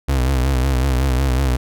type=tone with vibrato; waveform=35% pulse; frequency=65.3 Hz; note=C2; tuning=3 cents flat; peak=-13 dBFS; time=0.08-1.57 s; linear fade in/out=10 ms; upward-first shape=sine; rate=5.4 Hz; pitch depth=100 cents each way; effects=none